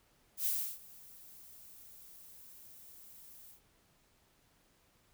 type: noise with ADSR envelope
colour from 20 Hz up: violet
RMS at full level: -32 dBFS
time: 0.37-3.61 s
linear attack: 90 ms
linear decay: 320 ms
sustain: -23 dB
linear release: 110 ms
effects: pink hiss -70 dBFS RMS until 5.13 s